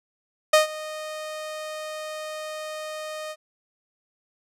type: tone with ADSR envelope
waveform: sawtooth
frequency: 618 Hz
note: D#5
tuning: 12 cents flat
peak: -8 dBFS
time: 0.53-3.36 s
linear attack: 7 ms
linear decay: 130 ms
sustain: -20 dB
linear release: 51 ms
effects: low-pass 12000 Hz 12 dB/octave